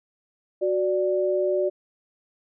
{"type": "tone pair together", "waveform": "sine", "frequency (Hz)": [370, 587.3], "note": ["F#4", "D5"], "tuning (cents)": [0, 0], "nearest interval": "minor sixth", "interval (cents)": 800, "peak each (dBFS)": -23, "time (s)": [0.61, 1.7], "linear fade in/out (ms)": 20, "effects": []}